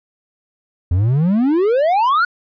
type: exponential sweep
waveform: triangle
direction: up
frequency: 82.41 to 1480 Hz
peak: -10 dBFS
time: 0.91-2.25 s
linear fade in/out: 5 ms
effects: resampled to 11025 Hz